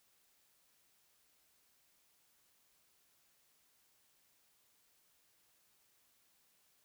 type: silence
effects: white hiss -73 dBFS RMS until 6.84 s